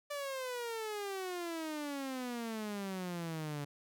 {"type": "exponential sweep", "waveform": "sawtooth", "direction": "down", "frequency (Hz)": [587.3, 142.3], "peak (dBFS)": -34, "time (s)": [0.1, 3.65], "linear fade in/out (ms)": 10, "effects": []}